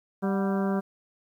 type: harmonic tone with a mistuned harmonic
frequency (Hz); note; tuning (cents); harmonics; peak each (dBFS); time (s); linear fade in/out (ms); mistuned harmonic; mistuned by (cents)
195.8; G3; -2; 1 / 2 / 3 / 4 / 5 / 6 / 7 / 8; -25 / -31 / -35 / -37 / -39 / -41 / -42 / -43; 0.22-0.81; 20; 4; -85
effects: 10-bit